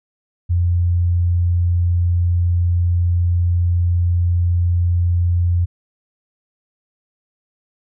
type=tone; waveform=sine; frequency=87.31 Hz; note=F2; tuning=in tune; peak=-13 dBFS; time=0.49-5.66 s; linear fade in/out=20 ms; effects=none